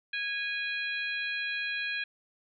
harmonic tone with a mistuned harmonic, 825 Hz, G#5, 12 cents flat, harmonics 2 / 3 / 4 / 5, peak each -34 / -34 / -40 / -42 dBFS, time 0.13-2.04 s, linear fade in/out 5 ms, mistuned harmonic 5, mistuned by -31 cents, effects none

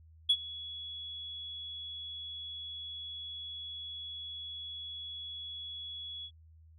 sine tone with ADSR envelope, 3375 Hz, G#7, 27 cents sharp, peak -19 dBFS, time 0.29-6.31 s, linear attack 11 ms, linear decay 58 ms, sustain -21 dB, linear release 64 ms, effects tanh soft clip ceiling -19 dBFS + added 80 Hz sine -55 dBFS peak until 6.78 s

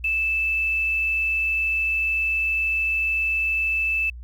sine tone with quantisation, 2633 Hz, E7, 3 cents flat, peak -20 dBFS, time 0.04-4.1 s, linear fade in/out 5 ms, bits 8, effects added 60 Hz sine -35 dBFS peak until 4.23 s

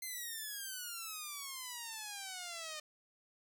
5% pulse exponential sweep, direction down, 2093 to 606 Hz, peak -31 dBFS, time 0.02-2.8 s, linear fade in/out 5 ms, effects none

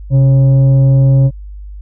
sine tone with frequency modulation, 133 Hz, C3, 29 cents sharp, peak -4 dBFS, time 0.1-1.31 s, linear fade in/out 50 ms, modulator 414 Hz, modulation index 0.26, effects tanh soft clip ceiling -1 dBFS + added 50 Hz sine -26 dBFS peak until 1.81 s

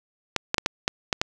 clicks, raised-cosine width 0.2 ms, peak -4 dBFS, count 7, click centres 0.363 / 0.544 / 0.582 / 0.661 / 0.879 / 1.128 / 1.215 s, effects none

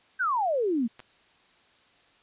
sine exponential sweep, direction down, 1599 to 216.6 Hz, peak -23 dBFS, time 0.19-0.88 s, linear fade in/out 20 ms
clicks, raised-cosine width 0.3 ms, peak -29 / -29 dBFS, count 2, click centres 0.994 / 1.002 s
effects white hiss -61 dBFS RMS until 2.22 s + resampled to 8000 Hz

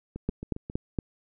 two click trains, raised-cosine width 3 ms, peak -14 / -23 dBFS, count 4 / 5, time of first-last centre 0.29-0.988 / 0.16-0.699 s, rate 4.3 / 7.42 Hz, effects none

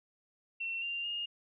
sine tone with pitch steps, 2711 / 2783 / 2838 Hz, E7 / F7 / F7, +48 / -7 / +27 cents, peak -34 dBFS, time 0.6-1.26 s, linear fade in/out 10 ms, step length 220 ms, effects none

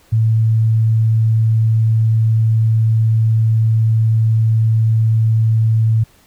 sine tone, 111.5 Hz, A2, 23 cents sharp, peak -10 dBFS, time 0.12-6.04 s, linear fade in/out 10 ms, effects pink hiss -51 dBFS RMS until 6.26 s

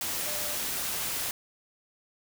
sine tone in noise, 598 Hz, D5, 31 cents sharp, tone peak -41 dBFS, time 0.26-0.55 s, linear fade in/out 2 ms, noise white, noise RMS -32 dBFS, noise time 0.01-1.31 s, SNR -12 dB, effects none

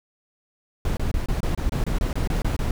brown noise bursts, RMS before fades -23 dBFS, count 13, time 0.85-2.71 s, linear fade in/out 2 ms, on 120 ms, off 25 ms, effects none

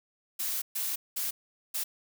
blue noise bursts at uneven times, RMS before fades -32 dBFS, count 4, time 0.39-0.62 / 0.75-0.96 / 1.16-1.31 / 1.74-1.84 s, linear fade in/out 10 ms, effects none

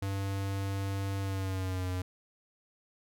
square tone with pitch glide, 98 to 91.44 Hz, G2 to F#2, 0 to -20 cents, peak -32 dBFS, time 0.02-2.02 s, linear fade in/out 5 ms, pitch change -120 cents, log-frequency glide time 1.2-1.89 s, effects none

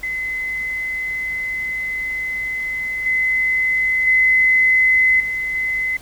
sine tone with level steps, 2038 Hz, C7, 46 cents flat, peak -21 / -15 / -11 / -20 / -18 dBFS, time 0.03-5.97 s, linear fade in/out 5 ms, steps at 3.06 / 4.07 / 5.2 / 5.55 s, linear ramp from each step 2 ms, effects added 50 Hz sine -43 dBFS peak until 6.01 s + pink hiss -43 dBFS RMS until 6.01 s

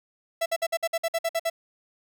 45% pulse tone bursts, 664 Hz, E5, 12 cents sharp, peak -23 dBFS, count 11, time 0.41-1.5 s, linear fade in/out 10 ms, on 50 ms, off 54 ms, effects none

